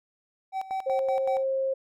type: tone with tremolo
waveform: triangle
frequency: 766 Hz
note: G5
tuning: 40 cents flat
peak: -25 dBFS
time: 0.52-1.45 s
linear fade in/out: 50 ms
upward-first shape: square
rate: 5.3 Hz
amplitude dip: 80%
type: tone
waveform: sine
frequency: 534 Hz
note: C5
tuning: 35 cents sharp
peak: -24 dBFS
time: 0.86-1.74 s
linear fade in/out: 10 ms
effects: none